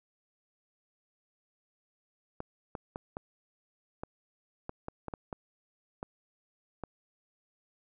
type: clicks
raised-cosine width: 1 ms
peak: -23 dBFS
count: 12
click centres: 2.404 / 2.752 / 2.959 / 3.169 / 4.035 / 4.694 / 4.884 / 5.083 / 5.138 / 5.328 / 6.029 / 6.837 s
effects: none